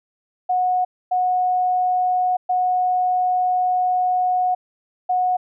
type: tone bursts at uneven times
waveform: sine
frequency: 731 Hz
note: F#5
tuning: 21 cents flat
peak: -16 dBFS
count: 4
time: 0.49-0.85 / 1.11-2.37 / 2.49-4.55 / 5.09-5.37 s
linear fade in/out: 10 ms
effects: none